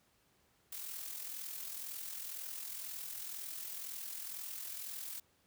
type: noise with amplitude modulation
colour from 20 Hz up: blue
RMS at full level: -42 dBFS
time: 0.72-5.2 s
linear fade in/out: 5 ms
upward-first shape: sine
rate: 42 Hz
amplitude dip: 50%
effects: pink hiss -72 dBFS RMS until 5.46 s + high-pass 60 Hz 12 dB/octave